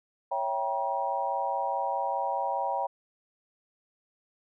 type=chord; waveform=sine; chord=C# diminished seventh; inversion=none; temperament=equal with one note detuned; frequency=554.4 / 659.3 / 784 / 953.6 Hz; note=C#5 / E5 / G5 / Bb5; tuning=0 / 0 / 0 / +39 cents; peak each=-34 / -36 / -31 / -31 dBFS; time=0.31-2.87 s; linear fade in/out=10 ms; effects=none